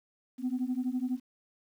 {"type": "beating tone pair", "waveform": "sine", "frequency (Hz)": [246.9, 258.9], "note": ["B3", "C4"], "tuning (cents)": [0, -18], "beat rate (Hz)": 12, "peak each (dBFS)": -31, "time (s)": [0.38, 1.2], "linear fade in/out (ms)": 50, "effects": ["tanh soft clip ceiling -24 dBFS", "10-bit"]}